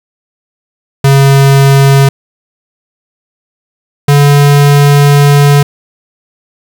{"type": "tone pair in turn", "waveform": "square", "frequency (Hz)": [137.6, 143.41], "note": ["C#3", "D3"], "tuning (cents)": [-12, -41], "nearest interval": "minor second", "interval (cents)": 71, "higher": "second", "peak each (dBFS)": -3, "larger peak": "neither", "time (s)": [[1.04, 2.09], [4.08, 5.63]], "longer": "second", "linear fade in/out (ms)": 5, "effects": ["7-bit"]}